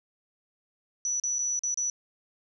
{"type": "tone with dropouts", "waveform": "sine", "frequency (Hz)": 5920, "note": "F#8", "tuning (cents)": 0, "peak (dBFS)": -26, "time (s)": [1.05, 1.9], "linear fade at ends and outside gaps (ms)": 1, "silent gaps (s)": [[1.199, 1.237], [1.385, 1.39], [1.592, 1.635], [1.743, 1.774]], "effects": []}